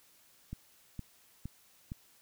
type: click train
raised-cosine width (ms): 5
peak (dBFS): -27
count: 4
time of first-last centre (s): 0.53-1.919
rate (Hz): 2.16
effects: white hiss -64 dBFS RMS until 2.21 s